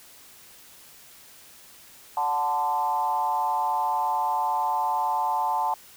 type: tone with frequency modulation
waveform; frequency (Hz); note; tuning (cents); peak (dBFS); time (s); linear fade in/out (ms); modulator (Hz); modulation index
sine; 880; A5; 0; -22; 2.17-5.74; 2; 149; 0.97
effects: white hiss -50 dBFS RMS until 5.96 s